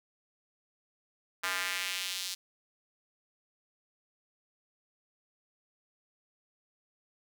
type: tone with high-pass filter sweep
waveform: square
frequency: 93 Hz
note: F#2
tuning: 9 cents sharp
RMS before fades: -35 dBFS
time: 1.43-2.35 s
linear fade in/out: 10 ms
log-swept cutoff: 1400 to 4400 Hz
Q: 1.5
effects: none